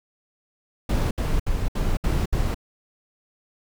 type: noise bursts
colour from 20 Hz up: brown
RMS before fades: -22 dBFS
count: 6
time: 0.89-2.545 s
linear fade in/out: 5 ms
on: 220 ms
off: 67 ms
effects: none